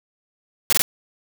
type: noise bursts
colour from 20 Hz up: white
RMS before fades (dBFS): -17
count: 3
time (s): 0.7-0.82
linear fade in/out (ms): 0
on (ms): 26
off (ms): 21
effects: none